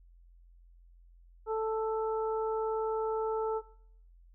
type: harmonic tone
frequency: 440.6 Hz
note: A4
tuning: 2 cents sharp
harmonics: 1 / 2 / 3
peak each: -30 / -36 / -40 dBFS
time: 1.46-3.62 s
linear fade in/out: 50 ms
effects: noise-tail reverb RT60 0.6 s tail -19 dB re dry + added 43 Hz sine -55 dBFS peak until 4.34 s